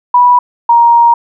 sine tone pair in turn, 980 / 939.4 Hz, B5 / A#5, -14 / +13 cents, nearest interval minor second, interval 73 cents, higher first, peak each -3 dBFS, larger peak neither, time 0.14-0.39 / 0.69-1.14 s, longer second, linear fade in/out 5 ms, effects none

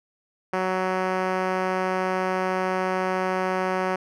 5% pulse tone with band-pass filter, 186.2 Hz, F#3, 11 cents sharp, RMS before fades -25 dBFS, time 0.53-3.96 s, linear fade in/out 5 ms, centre 430 Hz, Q 0.53, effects none

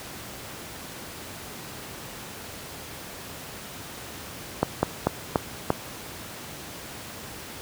slowing click train, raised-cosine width 1 ms, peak -5 dBFS, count 5, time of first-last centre 4.63-5.704 s, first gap 200 ms, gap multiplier 1.2, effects pink hiss -39 dBFS RMS until 7.61 s + high-pass 80 Hz 12 dB/octave

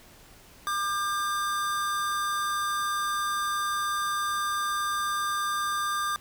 square tone pair together, 1197.1 / 1598 Hz, D6 / G6, +33 / +33 cents, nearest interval perfect fourth, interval 500 cents, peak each -28 / -34 dBFS, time 0.67-6.16 s, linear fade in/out 0 ms, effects pink hiss -53 dBFS RMS until 6.2 s

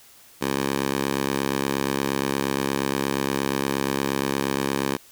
10% pulse tone with high-pass filter, 68.5 Hz, C#2, 20 cents flat, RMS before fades -25 dBFS, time 0.41-4.97 s, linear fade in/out 10 ms, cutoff 230 Hz, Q 0.64, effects white hiss -51 dBFS RMS until 5.11 s

